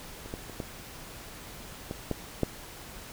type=clicks; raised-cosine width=2 ms; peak=-30 / -21 / -28 / -20 / -20 / -15 / -11 dBFS; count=7; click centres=0.26 / 0.339 / 0.497 / 0.602 / 1.911 / 2.113 / 2.433 s; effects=pink hiss -45 dBFS RMS until 3.12 s